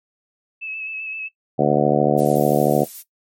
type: tone with vibrato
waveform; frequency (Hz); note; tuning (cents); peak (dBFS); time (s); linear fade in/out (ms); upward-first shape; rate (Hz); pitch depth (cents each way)
sine; 2600; E7; -24; -27; 0.61-1.29; 20; square; 7.7; 22
type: harmonic tone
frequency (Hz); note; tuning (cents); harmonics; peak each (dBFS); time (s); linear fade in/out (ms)
73.42; D2; 0; 2 / 3 / 4 / 5 / 6 / 7 / 8 / 9 / 10; -22 / -22 / -22 / -22 / -22 / -22 / -22 / -22 / -22; 1.58-2.85; 20
type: noise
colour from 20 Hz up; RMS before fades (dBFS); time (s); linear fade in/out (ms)
violet; -33; 2.17-3.03; 20
effects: noise-tail reverb RT60 0.1 s tail -17 dB re dry + MP3 64 kbps